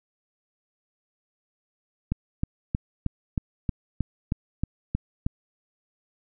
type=click train; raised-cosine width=5 ms; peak=-12 dBFS; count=11; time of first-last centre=2.12-5.265 s; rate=3.18 Hz; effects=none